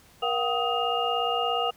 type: tone cluster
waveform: sine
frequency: 475.4 / 711 / 768 / 1256 / 2826 Hz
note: A#4 / F5 / G5 / D#6 / F7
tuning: +34 / +31 / -36 / +16 / +20 cents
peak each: -30 dBFS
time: 0.22-1.71 s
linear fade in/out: 10 ms
effects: pink hiss -56 dBFS RMS until 1.76 s